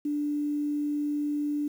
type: tone with quantisation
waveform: sine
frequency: 293.7 Hz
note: D4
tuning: in tune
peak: -26 dBFS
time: 0.05-1.68 s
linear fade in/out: 5 ms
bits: 9
effects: none

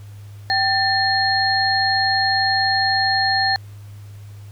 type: tone cluster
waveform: sine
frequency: 777 / 1786 / 4255 Hz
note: G5 / A6 / C8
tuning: -16 / +25 / +28 cents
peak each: -20 dBFS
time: 0.5-3.56 s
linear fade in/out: 0 ms
effects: added 102 Hz sine -35 dBFS peak until 4.51 s + pink hiss -52 dBFS RMS until 4.51 s

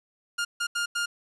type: tone bursts at uneven times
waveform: sawtooth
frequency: 1410 Hz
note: F6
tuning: 16 cents sharp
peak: -22 dBFS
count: 4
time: 0.38-0.45 / 0.6-0.67 / 0.75-0.86 / 0.95-1.06 s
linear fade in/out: 10 ms
effects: resampled to 24000 Hz + 9-bit

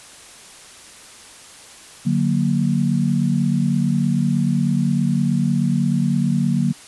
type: chord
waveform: sine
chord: D augmented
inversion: none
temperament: equal with one note detuned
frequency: 146.83 / 183.51 / 233.1 Hz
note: D3 / F#3 / A#3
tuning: 0 / -14 / 0 cents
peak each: -20 dBFS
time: 2.05-6.73 s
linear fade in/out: 20 ms
effects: white hiss -42 dBFS RMS until 6.87 s + resampled to 24000 Hz

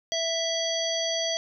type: harmonic tone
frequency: 659.3 Hz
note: E5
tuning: in tune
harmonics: 1 / 3 / 5 / 7 / 9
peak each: -29 / -37 / -30 / -33 / -33 dBFS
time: 0.12-1.37 s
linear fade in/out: 0 ms
effects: none

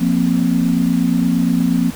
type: chord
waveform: sine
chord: F suspended fourth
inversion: none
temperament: equal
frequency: 174.61 / 233.1 / 261.6 Hz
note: F3 / Bb3 / C4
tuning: 0 / 0 / 0 cents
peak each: -17 dBFS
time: 0-1.91 s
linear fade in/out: 20 ms
effects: pink hiss -34 dBFS RMS until 1.95 s

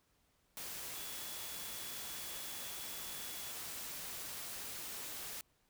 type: tone in noise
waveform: sine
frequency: 3393 Hz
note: G#7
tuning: 36 cents sharp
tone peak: -54 dBFS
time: 0.95-3.52 s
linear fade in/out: 0 ms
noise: white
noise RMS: -45 dBFS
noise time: 0.57-5.41 s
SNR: -12 dB
effects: pink hiss -75 dBFS RMS until 5.69 s

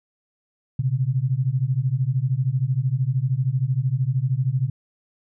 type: beating tone pair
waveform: sine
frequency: 123.7 / 136.7 Hz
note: B2 / C#3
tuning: +3 / -24 cents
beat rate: 13 Hz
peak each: -22 dBFS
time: 0.79-4.7 s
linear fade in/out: 5 ms
effects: none

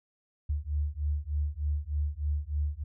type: beating tone pair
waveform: sine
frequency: 72.3 / 75.6 Hz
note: D2 / D#2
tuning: -27 / -49 cents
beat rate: 3.3 Hz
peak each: -31 dBFS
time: 0.49-2.84 s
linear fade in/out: 10 ms
effects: none

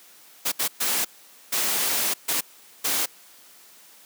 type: noise bursts at uneven times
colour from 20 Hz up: white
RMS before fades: -24 dBFS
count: 6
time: 0.45-0.52 / 0.59-0.68 / 0.8-1.05 / 1.52-2.14 / 2.28-2.41 / 2.84-3.06 s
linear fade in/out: 10 ms
effects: white hiss -51 dBFS RMS until 4.05 s + high-pass 200 Hz 12 dB/octave

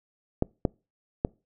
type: clicks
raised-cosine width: 2 ms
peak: -9 dBFS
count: 3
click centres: 0.424 / 0.652 / 1.249 s
effects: noise-tail reverb RT60 0.3 s tail -26 dB re dry

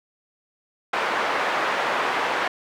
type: band-pass noise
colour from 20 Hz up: pink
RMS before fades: -24 dBFS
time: 0.93-2.48 s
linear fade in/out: 5 ms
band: 660 to 1900 Hz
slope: 12 dB/octave
effects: none

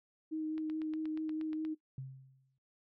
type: tone with vibrato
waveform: sine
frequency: 312.8 Hz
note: D#4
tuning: 9 cents sharp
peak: -34 dBFS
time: 0.31-1.75 s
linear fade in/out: 20 ms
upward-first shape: sine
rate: 4.7 Hz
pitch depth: 13 cents each way
type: click train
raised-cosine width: 0.3 ms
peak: -36 dBFS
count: 10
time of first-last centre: 0.58-1.65 s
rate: 8.41 Hz
type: tone with exponential decay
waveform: sine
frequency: 132.7 Hz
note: C3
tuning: 25 cents sharp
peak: -38 dBFS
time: 1.98-2.58 s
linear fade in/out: 2 ms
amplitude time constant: 130 ms
effects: noise-tail reverb RT60 0.1 s tail -17 dB re dry

